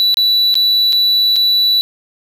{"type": "tone with dropouts", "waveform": "triangle", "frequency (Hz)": 3951, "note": "B7", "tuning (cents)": 0, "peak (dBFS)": -8, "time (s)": [0, 1.81], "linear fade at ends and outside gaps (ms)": 0, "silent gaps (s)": [[0.143, 0.171], [0.542, 0.554], [0.924, 0.929], [1.359, 1.364]], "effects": []}